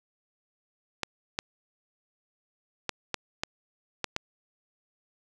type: clicks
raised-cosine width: 0.2 ms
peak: -11 dBFS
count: 7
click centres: 1.033 / 1.389 / 2.893 / 3.143 / 3.435 / 4.043 / 4.164 s
effects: none